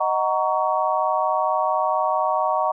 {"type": "chord", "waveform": "sine", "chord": "D# minor seventh", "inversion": "none", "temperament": "just", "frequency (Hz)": [622.3, 746.7, 933.4, 1120.1], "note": ["D#5", "F#5", "A#5", "C#6"], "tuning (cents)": [0, 16, 2, 18], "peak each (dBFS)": -24, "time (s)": [0, 2.72], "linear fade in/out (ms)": 10, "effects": []}